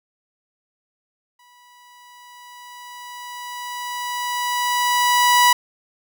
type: tone with exponential growth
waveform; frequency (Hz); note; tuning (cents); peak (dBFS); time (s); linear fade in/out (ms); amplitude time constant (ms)
sawtooth; 979; B5; -15; -7; 1.39-5.53; 5; 900
effects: none